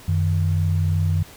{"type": "tone pair together", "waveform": "sine", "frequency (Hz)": [92.5, 155.57], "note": ["F#2", "D#3"], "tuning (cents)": [0, 0], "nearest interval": "major sixth", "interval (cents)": 900, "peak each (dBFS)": [-18, -23], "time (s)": [0.08, 1.23], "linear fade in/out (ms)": 5, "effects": ["pink hiss -44 dBFS RMS until 1.36 s"]}